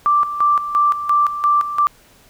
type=tone with tremolo; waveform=sine; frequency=1174.7 Hz; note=D6; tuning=in tune; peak=-11 dBFS; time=0.06-1.87 s; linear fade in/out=0 ms; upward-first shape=square; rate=2.9 Hz; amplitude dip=70%; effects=pink hiss -50 dBFS RMS until 2.29 s